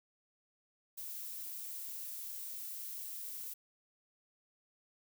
violet noise, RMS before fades -44 dBFS, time 0.97-3.54 s, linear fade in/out 10 ms, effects none

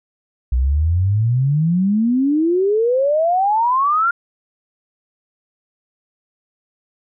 sine exponential sweep, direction up, 59.7 to 1420 Hz, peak -13 dBFS, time 0.52-4.11 s, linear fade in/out 5 ms, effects none

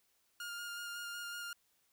sawtooth tone with vibrato, 1413 Hz, F6, 20 cents sharp, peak -38 dBFS, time 0.4-1.53 s, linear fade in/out 2 ms, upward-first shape square, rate 5.4 Hz, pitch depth 12 cents each way, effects white hiss -75 dBFS RMS until 1.92 s

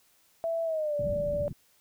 sine tone with pitch glide, 662 to 583 Hz, E5 to D5, +7 to -13 cents, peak -27 dBFS, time 0.44-1.48 s, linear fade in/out 0 ms, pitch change -220 cents, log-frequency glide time 0.64-0.96 s
white low-pass noise, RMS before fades -37 dBFS, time 0.99-1.53 s, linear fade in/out 5 ms, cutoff 190 Hz, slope 24 dB/octave
effects white hiss -65 dBFS RMS until 1.8 s

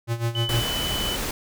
square tone with tremolo, 116.54 Hz, A#2, in tune, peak -21 dBFS, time 0.07-0.68 s, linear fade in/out 50 ms, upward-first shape sine, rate 6.6 Hz, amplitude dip 80%
sine tone, 3000 Hz, F#7, 23 cents sharp, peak -27 dBFS, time 0.35-1.16 s, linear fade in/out 2 ms
pink noise, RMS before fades -28 dBFS, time 0.49-1.31 s, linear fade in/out 2 ms
effects none

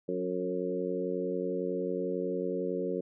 harmonic tone with a mistuned harmonic, 91 Hz, F#2, 28 cents flat, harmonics 2 / 3 / 4 / 5 / 6, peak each -38 / -38 / -35 / -34 / -38 dBFS, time 0.08-3.01 s, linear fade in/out 10 ms, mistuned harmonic 3, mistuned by +24 cents, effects none

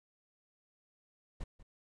brown noise with echo, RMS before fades -39 dBFS, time 1.4-1.44 s, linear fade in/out 10 ms, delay 190 ms, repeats 1, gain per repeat -15 dB, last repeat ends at 1.63 s, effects resampled to 24000 Hz

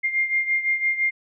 sine beating tone pair, 2111 / 2116.9 Hz, C7 / C7, +15 / +20 cents, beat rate 5.9 Hz, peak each -21 / -26 dBFS, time 0.03-1.11 s, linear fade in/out 20 ms, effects none

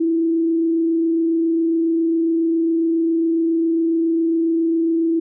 sine tone with frequency modulation, 329.6 Hz, E4, in tune, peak -15 dBFS, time 0-5.2 s, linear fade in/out 10 ms, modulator 27.3 Hz, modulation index 0.22, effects none

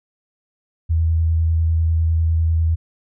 sine tone with vibrato, 81.5 Hz, E2, 19 cents flat, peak -14 dBFS, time 0.89-2.76 s, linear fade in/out 20 ms, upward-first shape sine, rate 10 Hz, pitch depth 14 cents each way, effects none

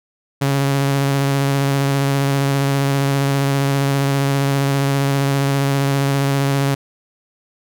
sawtooth tone with vibrato, 138.59 Hz, C#3, in tune, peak -11 dBFS, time 0.41-6.75 s, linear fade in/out 10 ms, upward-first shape square, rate 15 Hz, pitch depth 14 cents each way, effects none

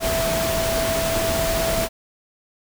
sine tone in noise, 659.3 Hz, E5, in tune, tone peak -22 dBFS, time 0-1.89 s, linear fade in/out 50 ms, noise pink, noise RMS -24 dBFS, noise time 0-1.89 s, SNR -1 dB, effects none

